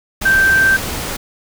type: tone in noise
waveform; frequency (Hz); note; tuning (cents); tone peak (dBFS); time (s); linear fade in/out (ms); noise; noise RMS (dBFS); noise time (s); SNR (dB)
sine; 1564; G6; -4; -9; 0.25-0.77; 10; pink; -23; 0.21-1.17; +11
effects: none